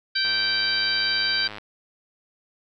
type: harmonic tone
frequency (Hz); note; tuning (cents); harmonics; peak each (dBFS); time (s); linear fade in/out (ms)
777; G5; -16; 2 / 3 / 4 / 5 / 6; -26 / -32 / -30 / -29 / -24; 0.15-1.48; 10
type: click train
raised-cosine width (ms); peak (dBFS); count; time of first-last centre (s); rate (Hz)
0.3; -20; 141; 0.25-1.583; 105
effects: none